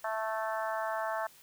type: harmonic tone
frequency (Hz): 220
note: A3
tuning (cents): 0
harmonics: 3 / 4 / 5 / 6 / 7 / 8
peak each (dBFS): -35 / -37 / -39 / -41 / -42 / -43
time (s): 0.04-1.27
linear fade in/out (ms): 5
effects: white hiss -58 dBFS RMS until 1.42 s